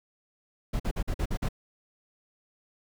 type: noise bursts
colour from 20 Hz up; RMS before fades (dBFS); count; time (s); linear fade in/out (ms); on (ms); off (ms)
brown; -28; 7; 0.73-1.488; 10; 68; 47
effects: none